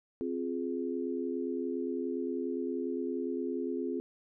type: chord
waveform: sine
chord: F minor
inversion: second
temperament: just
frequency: 261.9 / 349.2 / 419.1 Hz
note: C4 / F4 / Ab4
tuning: +2 / 0 / +16 cents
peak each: -35 / -36 / -37 dBFS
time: 0.21-4 s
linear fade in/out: 0 ms
effects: none